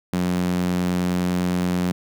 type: tone with high-pass filter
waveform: sawtooth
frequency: 89.6 Hz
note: F2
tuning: 45 cents sharp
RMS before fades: -22 dBFS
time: 0.13-1.92 s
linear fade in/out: 0 ms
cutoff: 180 Hz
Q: 2.6
effects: none